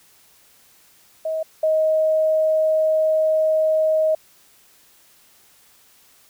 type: tone pair in turn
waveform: sine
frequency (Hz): 636 / 628.7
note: D#5 / D#5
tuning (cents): +38 / +18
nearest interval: unison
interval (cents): 20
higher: first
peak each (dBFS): -21 / -15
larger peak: second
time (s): 1.25-1.43 / 1.63-4.15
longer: second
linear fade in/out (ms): 5
effects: white hiss -54 dBFS RMS until 6.29 s